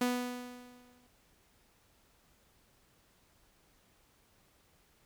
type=tone with exponential decay; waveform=sawtooth; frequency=246.9 Hz; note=B3; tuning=in tune; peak=-23 dBFS; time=0.01-1.07 s; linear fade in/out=5 ms; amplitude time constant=230 ms; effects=pink hiss -68 dBFS RMS until 5.05 s